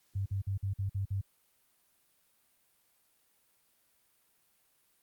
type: tone bursts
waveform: sine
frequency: 98 Hz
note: G2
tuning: in tune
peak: -30 dBFS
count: 7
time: 0.15-1.214 s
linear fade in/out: 10 ms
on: 110 ms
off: 49 ms
effects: white hiss -71 dBFS RMS until 5.02 s + Opus 48 kbps